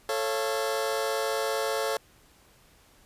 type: chord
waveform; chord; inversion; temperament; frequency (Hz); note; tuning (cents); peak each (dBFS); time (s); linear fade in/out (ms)
sawtooth; A augmented; none; just; 440 / 550 / 687.5; A4 / C#5 / E#5; 0 / -14 / -27; -26 / -26 / -30; 0.09-1.97; 2
effects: pink hiss -59 dBFS RMS until 3.05 s + resampled to 32000 Hz

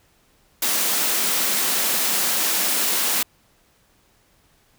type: high-pass noise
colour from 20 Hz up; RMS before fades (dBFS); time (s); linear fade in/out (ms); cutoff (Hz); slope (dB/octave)
white; -21; 0.62-3.23; 5; 170; 96
effects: pink hiss -60 dBFS RMS until 4.78 s

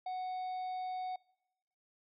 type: harmonic tone with a mistuned harmonic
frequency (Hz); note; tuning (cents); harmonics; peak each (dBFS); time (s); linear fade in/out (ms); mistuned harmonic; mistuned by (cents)
740; F#5; 0; 1 / 3 / 5 / 6; -36 / -57 / -60 / -63; 0.06-1.16; 5; 6; +60
effects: noise-tail reverb RT60 1.0 s tail -25 dB re dry

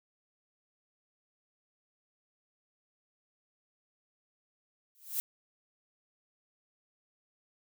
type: noise with exponential growth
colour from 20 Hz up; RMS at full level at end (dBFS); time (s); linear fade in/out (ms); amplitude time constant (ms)
violet; -29; 4.95-5.2; 0; 54
effects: none

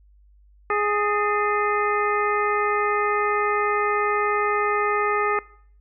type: harmonic tone with a mistuned harmonic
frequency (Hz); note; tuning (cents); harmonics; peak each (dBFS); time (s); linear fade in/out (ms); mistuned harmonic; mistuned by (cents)
415.3; G#4; 0; 1 / 2 / 3 / 4 / 5 / 6; -24 / -28 / -23 / -30 / -31 / -36; 0.7-5.39; 2; 4; +130
effects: noise-tail reverb RT60 0.6 s tail -22 dB re dry + added 50 Hz sine -51 dBFS peak until 5.8 s

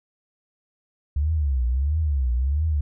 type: tone with vibrato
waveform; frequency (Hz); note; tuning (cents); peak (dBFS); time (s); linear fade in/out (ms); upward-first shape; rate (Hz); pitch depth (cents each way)
sine; 69.3; C#2; 0; -19; 1.16-2.81; 5; triangle; 1.5; 280
effects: none

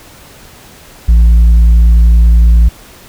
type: tone with tanh clipping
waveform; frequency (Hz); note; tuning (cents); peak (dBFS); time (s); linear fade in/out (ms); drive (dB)
sine; 56.9; A#1; -41; -3; 1.08-2.69; 10; 3
effects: pink hiss -37 dBFS RMS until 3.08 s

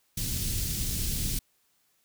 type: band-stop noise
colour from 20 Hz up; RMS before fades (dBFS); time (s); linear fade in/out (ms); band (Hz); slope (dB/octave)
pink; -30; 0.17-1.39; 5; 170 to 4700; 12
effects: white hiss -70 dBFS RMS until 2.04 s

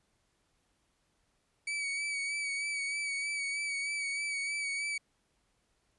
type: tone with vibrato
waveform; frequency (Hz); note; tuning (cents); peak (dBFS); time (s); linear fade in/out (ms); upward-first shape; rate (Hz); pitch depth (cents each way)
40% pulse; 2272; C#7; +42; -32; 1.67-4.98; 5; sine; 3.2; 34
effects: pink hiss -75 dBFS RMS until 5.98 s + resampled to 24000 Hz

